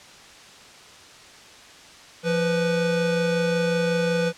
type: tone pair together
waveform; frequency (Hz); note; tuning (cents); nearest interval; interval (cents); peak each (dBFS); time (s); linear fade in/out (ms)
square; 173.11 / 493.9; F3 / B4; -15 / 0; octave + tritone; 1815; -25 / -23; 2.23-4.33; 50
effects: white hiss -46 dBFS RMS until 4.37 s + low-pass 6000 Hz 12 dB/octave